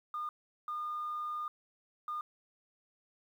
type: tone bursts at uneven times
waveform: sine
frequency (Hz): 1216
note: D#6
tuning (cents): -40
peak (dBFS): -34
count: 3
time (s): 0.14-0.29 / 0.68-1.48 / 2.08-2.21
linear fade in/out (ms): 2
effects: tanh soft clip ceiling -31 dBFS + 11-bit